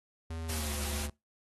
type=tone with pitch glide; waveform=square; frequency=81.5 to 73.03 Hz; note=E2 to D2; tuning=-19 to -9 cents; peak=-37 dBFS; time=0.3-1.1 s; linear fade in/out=5 ms; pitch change=-190 cents; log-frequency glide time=0.46-0.72 s
type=noise; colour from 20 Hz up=white; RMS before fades=-38 dBFS; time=0.48-1.07 s; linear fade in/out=20 ms
effects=noise-tail reverb RT60 0.2 s tail -22 dB re dry + AAC 32 kbps

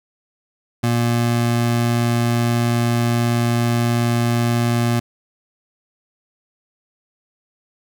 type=tone; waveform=25% pulse; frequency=118.5 Hz; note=A#2; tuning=29 cents sharp; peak=-12 dBFS; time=0.83-5 s; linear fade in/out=10 ms; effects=none

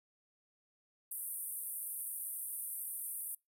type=band-pass noise; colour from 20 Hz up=pink; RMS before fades=-42 dBFS; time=1.11-3.35 s; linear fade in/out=5 ms; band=8900 to 15000 Hz; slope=96 dB/octave; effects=noise-tail reverb RT60 0.2 s tail -25 dB re dry

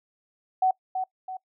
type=tone with echo; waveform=sine; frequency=750 Hz; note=F#5; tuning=23 cents sharp; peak=-18 dBFS; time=0.62-0.71 s; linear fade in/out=5 ms; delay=330 ms; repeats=2; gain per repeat=-7 dB; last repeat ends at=1.37 s; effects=noise-tail reverb RT60 0.1 s tail -23 dB re dry

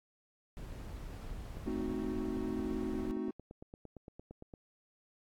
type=noise; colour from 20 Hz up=brown; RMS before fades=-44 dBFS; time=0.57-3.11 s; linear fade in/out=0 ms
type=click train; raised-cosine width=2 ms; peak=-35 dBFS; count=27; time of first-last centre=1.57-4.538 s; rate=8.76 Hz
type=chord; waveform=triangle; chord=A diminished seventh; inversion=none; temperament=equal; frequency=220 / 261.6 / 311.1 / 370 Hz; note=A3 / C4 / Eb4 / Gb4; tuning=0 / 0 / 0 / 0 cents; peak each=-38 dBFS; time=1.66-3.31 s; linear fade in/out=5 ms
effects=AAC 64 kbps

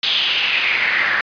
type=noise with band-pass filter sweep; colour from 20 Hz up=pink; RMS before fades=-18 dBFS; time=0.03-1.21 s; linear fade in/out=2 ms; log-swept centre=3500 to 1700 Hz; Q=4.8; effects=resampled to 11025 Hz

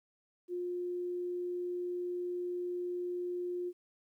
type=tone; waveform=sine; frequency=355.4 Hz; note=F4; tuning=30 cents sharp; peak=-34 dBFS; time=0.48-3.73 s; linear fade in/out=50 ms; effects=12-bit

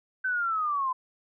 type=linear sweep; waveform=sine; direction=down; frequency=1540 to 1010 Hz; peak=-25 dBFS; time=0.24-0.93 s; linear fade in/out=10 ms; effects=none

